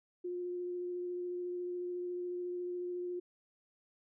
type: tone with vibrato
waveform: sine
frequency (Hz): 355.9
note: F4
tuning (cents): +33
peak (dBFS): -36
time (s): 0.24-3.2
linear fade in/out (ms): 10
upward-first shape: sine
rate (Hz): 14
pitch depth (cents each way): 10
effects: none